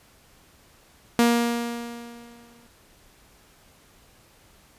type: tone with exponential decay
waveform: sawtooth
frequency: 236 Hz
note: A#3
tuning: 22 cents sharp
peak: -11 dBFS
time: 1.19-2.67 s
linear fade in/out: 0 ms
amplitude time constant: 320 ms
effects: pink hiss -56 dBFS RMS until 4.78 s + resampled to 32000 Hz